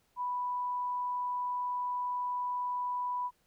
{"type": "tone", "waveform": "sine", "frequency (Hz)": 987.8, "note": "B5", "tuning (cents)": 0, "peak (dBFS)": -31, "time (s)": [0.16, 3.31], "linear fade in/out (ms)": 50, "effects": ["pink hiss -72 dBFS RMS until 3.46 s"]}